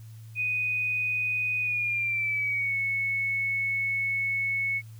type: tone with pitch glide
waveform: sine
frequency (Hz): 2489 to 2205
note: D#7 to C#7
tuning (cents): 0 to -10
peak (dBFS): -25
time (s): 0.35-4.82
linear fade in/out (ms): 50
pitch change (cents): -210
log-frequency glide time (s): 1.6-2.76
effects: added 111 Hz sine -42 dBFS peak until 4.99 s + white hiss -60 dBFS RMS until 4.99 s